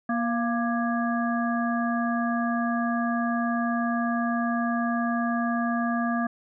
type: harmonic tone with a mistuned harmonic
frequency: 237 Hz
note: A#3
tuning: 29 cents sharp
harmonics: 1 / 3 / 5 / 7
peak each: -25 / -30 / -32 / -33 dBFS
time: 0.09-6.27 s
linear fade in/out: 5 ms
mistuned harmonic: 3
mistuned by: -48 cents
effects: none